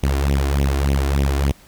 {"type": "tone with flanger", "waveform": "sawtooth", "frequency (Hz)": 69.3, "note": "C#2", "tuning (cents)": 0, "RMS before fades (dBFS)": -18, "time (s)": [0.03, 1.52], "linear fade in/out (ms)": 5, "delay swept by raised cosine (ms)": [0.32, 2.92], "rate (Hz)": 3.4, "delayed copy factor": 0.8, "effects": ["pink hiss -49 dBFS RMS until 1.67 s"]}